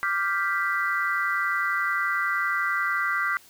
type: chord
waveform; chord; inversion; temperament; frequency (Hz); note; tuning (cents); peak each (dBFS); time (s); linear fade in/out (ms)
sine; G dominant seventh; second; equal; 1174.7 / 1396.9 / 1568 / 1975.5; D6 / F6 / G6 / B6; 0 / 0 / 0 / 0; -28; 0.03-3.37; 0
effects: tanh soft clip ceiling -12 dBFS + white hiss -53 dBFS RMS until 3.49 s